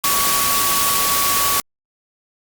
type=tone in noise; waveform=sine; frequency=1129 Hz; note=C#6; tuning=31 cents sharp; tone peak=-21 dBFS; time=0.04-1.6 s; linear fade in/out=0 ms; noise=white; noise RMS=-18 dBFS; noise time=0.04-1.6 s; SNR=-6 dB; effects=Opus 48 kbps